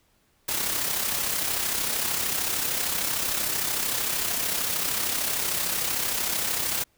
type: noise with amplitude modulation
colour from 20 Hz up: white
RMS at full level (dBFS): -25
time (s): 0.48-6.84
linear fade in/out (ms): 10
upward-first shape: sine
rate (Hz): 33.2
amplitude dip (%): 45
effects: pink hiss -66 dBFS RMS until 6.97 s